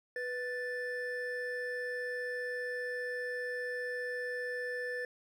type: tone pair together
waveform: triangle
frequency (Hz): 493.9 / 1760.1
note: B4 / A6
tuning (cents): 0 / 0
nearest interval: octave + minor seventh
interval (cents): 2200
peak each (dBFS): -36 / -36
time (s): 0.16-5.05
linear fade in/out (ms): 2
effects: none